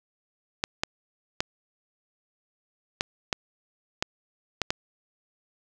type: clicks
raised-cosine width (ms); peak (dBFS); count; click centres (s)
0.2; -7; 8; 0.639 / 0.835 / 1.405 / 3.009 / 3.328 / 4.025 / 4.617 / 4.705
effects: none